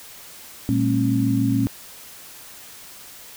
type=tone cluster; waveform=sine; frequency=116.3 / 197.9 / 225.5 / 272.2 Hz; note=A#2 / G3 / A3 / C#4; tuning=-4 / +17 / +43 / -31 cents; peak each=-22 / -27 / -25 / -20 dBFS; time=0.69-1.67 s; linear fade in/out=0 ms; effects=white hiss -42 dBFS RMS until 3.36 s